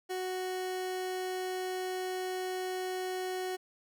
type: tone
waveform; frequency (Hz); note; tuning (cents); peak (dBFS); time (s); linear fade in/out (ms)
30% pulse; 370; F#4; 0; -31; 0.09-3.57; 20
effects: none